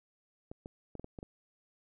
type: clicks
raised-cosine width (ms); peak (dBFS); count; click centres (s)
2; -30; 7; 0.515 / 0.659 / 0.953 / 0.996 / 1.044 / 1.188 / 1.229
effects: none